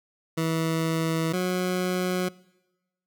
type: tone pair in turn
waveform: 20% pulse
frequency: 162.4 / 182.29 Hz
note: E3 / F#3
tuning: -26 / -26 cents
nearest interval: major second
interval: 200 cents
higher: second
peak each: -19 dBFS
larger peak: neither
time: 0.37-1.33 / 1.33-2.29 s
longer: neither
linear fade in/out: 10 ms
effects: noise-tail reverb RT60 1.0 s tail -22 dB re dry